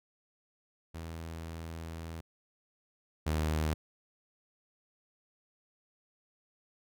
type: tone pair in turn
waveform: sawtooth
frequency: 82 / 77.85 Hz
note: E2 / D#2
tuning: -9 / +2 cents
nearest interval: minor second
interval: 89 cents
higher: first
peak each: -36 / -25 dBFS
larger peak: second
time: 0.94-2.21 / 3.26-3.74 s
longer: first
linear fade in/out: 10 ms
effects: none